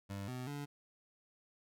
25% pulse tone with pitch steps, 99.1 / 126.2 / 144 Hz, G2 / B2 / D3, +19 / +38 / -34 cents, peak -37 dBFS, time 0.09-0.66 s, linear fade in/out 20 ms, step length 190 ms, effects none

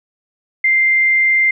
sine tone, 2093 Hz, C7, in tune, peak -10 dBFS, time 0.64-1.51 s, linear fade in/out 5 ms, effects none

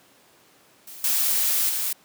blue noise with level steps, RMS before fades -41 / -22 / -26 dBFS, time 0.87-1.93 s, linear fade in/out 5 ms, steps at 1.04 / 1.69 s, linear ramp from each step 2 ms, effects pink hiss -56 dBFS RMS until 2.04 s + high-pass 200 Hz 12 dB/octave

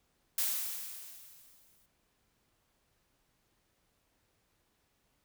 blue noise with exponential decay, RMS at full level -30 dBFS, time 0.38-1.86 s, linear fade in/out 2 ms, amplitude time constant 320 ms, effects pink hiss -75 dBFS RMS until 5.24 s

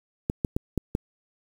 clicks, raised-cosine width 3 ms, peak -11 dBFS, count 5, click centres 0.299 / 0.448 / 0.565 / 0.777 / 0.951 s, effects 7-bit

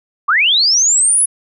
sine linear sweep, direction up, 1066 to 10548 Hz, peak -9 dBFS, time 0.28-1.26 s, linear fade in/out 10 ms, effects none

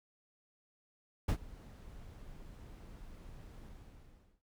brown noise with ADSR envelope, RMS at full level -28 dBFS, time 1.28-4.42 s, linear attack 9 ms, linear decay 78 ms, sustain -23 dB, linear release 780 ms, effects none

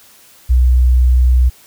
sine tone, 62.5 Hz, B1, 21 cents sharp, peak -6 dBFS, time 0.49-1.5 s, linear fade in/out 20 ms, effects tanh soft clip ceiling -2 dBFS + white hiss -45 dBFS RMS until 1.66 s

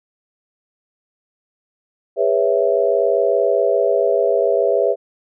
sine chord, C# minor seventh, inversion second, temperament equal with one note detuned, 406.8 / 493.9 / 554.4 / 659.3 Hz, G#4 / B4 / C#5 / E5, -36 / 0 / 0 / 0 cents, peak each -19 dBFS, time 2.16-4.96 s, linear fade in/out 50 ms, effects none

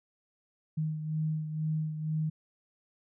sine beating tone pair, 155.56 / 157.66 Hz, D#3 / D#3, 0 / +23 cents, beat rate 2.1 Hz, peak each -30 / -38 dBFS, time 0.77-2.3 s, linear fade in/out 10 ms, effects none

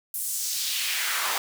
pink noise with high-pass filter sweep, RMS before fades -28 dBFS, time 0.14-1.38 s, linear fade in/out 2 ms, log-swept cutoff 11000 to 910 Hz, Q 1.5, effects none

